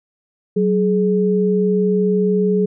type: tone pair together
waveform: sine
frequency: 187.7 / 421.4 Hz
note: F#3 / G#4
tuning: +25 / +25 cents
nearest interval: octave + major second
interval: 1400 cents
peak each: -16 dBFS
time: 0.56-2.66 s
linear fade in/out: 10 ms
effects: none